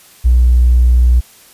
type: tone with tanh clipping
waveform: triangle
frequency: 61 Hz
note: B1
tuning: 21 cents flat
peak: -5 dBFS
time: 0.24-1.21 s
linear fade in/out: 20 ms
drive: 2 dB
effects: white hiss -43 dBFS RMS until 1.53 s + resampled to 32000 Hz